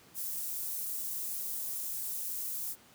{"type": "high-pass noise", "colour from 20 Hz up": "white", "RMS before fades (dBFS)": -37, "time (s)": [0.14, 2.76], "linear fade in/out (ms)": 50, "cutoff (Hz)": 9700, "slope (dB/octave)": 12, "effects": ["pink hiss -59 dBFS RMS until 2.94 s", "high-pass 100 Hz 12 dB/octave"]}